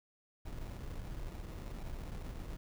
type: noise with sample-and-hold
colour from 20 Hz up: brown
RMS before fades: -43 dBFS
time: 0.45-2.57 s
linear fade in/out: 10 ms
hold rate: 1575 Hz
effects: none